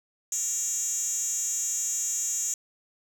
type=tone with high-pass filter; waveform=10% pulse; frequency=466.2 Hz; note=A#4; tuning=in tune; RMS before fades=-29 dBFS; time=0.32-2.54 s; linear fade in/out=2 ms; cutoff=6800 Hz; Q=7.3; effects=none